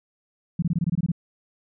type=tone bursts; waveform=sine; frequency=169 Hz; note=E3; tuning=43 cents sharp; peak=-19 dBFS; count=10; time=0.59-1.118 s; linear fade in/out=5 ms; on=33 ms; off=22 ms; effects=none